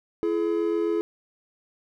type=tone pair together; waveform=triangle; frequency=336.7 / 424.2 Hz; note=E4 / G#4; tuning=+37 / +37 cents; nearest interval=major third; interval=400 cents; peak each=-23 dBFS; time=0.23-1.01 s; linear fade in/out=0 ms; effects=none